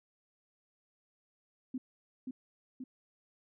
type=tone with echo; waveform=sine; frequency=256.9 Hz; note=C4; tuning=32 cents flat; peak=-34 dBFS; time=1.74-1.78 s; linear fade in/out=5 ms; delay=530 ms; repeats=2; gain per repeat=-3 dB; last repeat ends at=2.84 s; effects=none